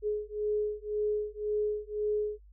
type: beating tone pair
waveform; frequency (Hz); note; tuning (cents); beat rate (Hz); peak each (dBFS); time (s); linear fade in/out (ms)
sine; 420 / 421.9; G#4 / G#4; +19 / +27; 1.9; -32 / -32; 0.02-2.4; 50
effects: added 50 Hz sine -52 dBFS peak until 2.52 s